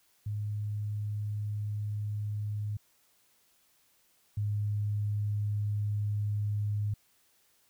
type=tone pair in turn; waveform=sine; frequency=104.6 / 103.94 Hz; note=G#2 / G#2; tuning=+13 / +2 cents; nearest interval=unison; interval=11 cents; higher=first; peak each=-31 / -28 dBFS; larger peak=second; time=0.26-2.77 / 4.37-6.94 s; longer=second; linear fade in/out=5 ms; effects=white hiss -68 dBFS RMS until 7.69 s